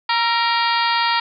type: harmonic tone with a mistuned harmonic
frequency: 468.3 Hz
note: A#4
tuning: 8 cents sharp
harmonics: 2 / 3 / 4 / 5 / 6 / 7 / 8 / 9 / 10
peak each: -19 / -24 / -24 / -27 / -29 / -28 / -29 / -28 / -28 dBFS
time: 0.09-1.2 s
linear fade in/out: 5 ms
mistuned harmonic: 3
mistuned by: -53 cents
effects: none